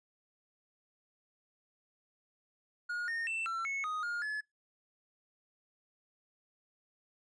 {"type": "tone with pitch steps", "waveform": "triangle", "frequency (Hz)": [1438, 1837, 2672, 1347, 2197, 1247, 1420, 1713], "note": ["F#6", "A#6", "E7", "E6", "C#7", "D#6", "F6", "A6"], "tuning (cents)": [-50, -26, 23, 37, -16, 3, 28, -47], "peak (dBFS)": -32, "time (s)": [2.89, 4.41], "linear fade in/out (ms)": 10, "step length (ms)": 190, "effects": ["noise-tail reverb RT60 0.2 s tail -26 dB re dry", "resampled to 22050 Hz"]}